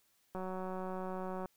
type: click train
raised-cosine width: 1 ms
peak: -28 dBFS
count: 207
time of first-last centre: 0.35-1.458 s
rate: 186 Hz
effects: white hiss -73 dBFS RMS until 1.56 s